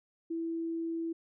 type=tone; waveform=sine; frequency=330.4 Hz; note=E4; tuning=4 cents sharp; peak=-32 dBFS; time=0.3-1.13 s; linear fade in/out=10 ms; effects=none